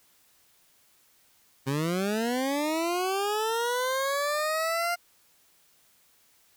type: linear sweep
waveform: 20% pulse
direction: up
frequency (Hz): 130.81 to 703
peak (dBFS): -21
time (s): 1.66-4.96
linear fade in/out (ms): 20
effects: white hiss -63 dBFS RMS until 6.56 s